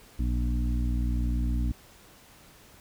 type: harmonic tone with a mistuned harmonic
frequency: 59.9 Hz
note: A#1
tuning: 48 cents sharp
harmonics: 1 / 2 / 3 / 4 / 5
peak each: -25 / -35 / -39 / -35 / -39 dBFS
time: 0.19-1.72 s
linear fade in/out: 5 ms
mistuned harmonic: 1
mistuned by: -35 cents
effects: pink hiss -54 dBFS RMS until 2.8 s